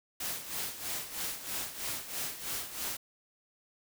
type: noise with tremolo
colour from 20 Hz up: white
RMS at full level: -35 dBFS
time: 0.2-2.97 s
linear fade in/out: 5 ms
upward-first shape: sine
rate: 3.1 Hz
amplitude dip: 70%
effects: none